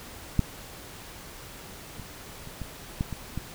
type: clicks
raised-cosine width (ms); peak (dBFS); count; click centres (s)
5; -8 / -27 / -29 / -22 / -14 / -21 / -18; 7; 0.393 / 1.997 / 2.474 / 2.617 / 3.009 / 3.127 / 3.376
effects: pink hiss -44 dBFS RMS until 3.54 s